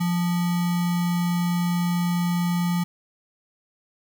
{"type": "tone with sample-and-hold", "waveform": "sine", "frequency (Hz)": 174.61, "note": "F3", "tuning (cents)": 0, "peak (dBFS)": -20, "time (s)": [0, 2.84], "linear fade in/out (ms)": 10, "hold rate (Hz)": 1050, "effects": []}